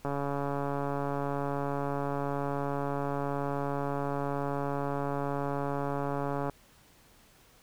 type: click train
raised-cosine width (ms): 1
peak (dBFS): -19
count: 910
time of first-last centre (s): 0.05-6.497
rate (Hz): 141
effects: pink hiss -60 dBFS RMS until 7.62 s